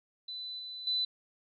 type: tone with level steps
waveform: sine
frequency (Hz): 4000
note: B7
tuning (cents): +21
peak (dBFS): -38 / -40 / -28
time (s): 0.28-1.05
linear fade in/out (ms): 5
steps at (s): 0.59 / 0.87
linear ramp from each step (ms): 2
effects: none